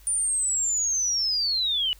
sine linear sweep, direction down, 9350 to 2900 Hz, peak -22 dBFS, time 0.07-1.93 s, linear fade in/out 0 ms, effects added 50 Hz sine -49 dBFS peak until 1.99 s + white hiss -56 dBFS RMS until 1.99 s

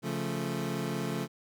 25% pulse chord, Db augmented, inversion none, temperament equal, 138.59 / 174.61 / 220 Hz, Db3 / F3 / A3, 0 / 0 / 0 cents, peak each -32 dBFS, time 0.02-1.28 s, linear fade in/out 50 ms, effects none

